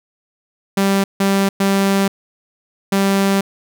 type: tone bursts at uneven times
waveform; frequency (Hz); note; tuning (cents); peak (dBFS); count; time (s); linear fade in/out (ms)
sawtooth; 196.2; G3; +2; -9; 4; 0.77-1.04 / 1.2-1.49 / 1.6-2.08 / 2.92-3.41; 5
effects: none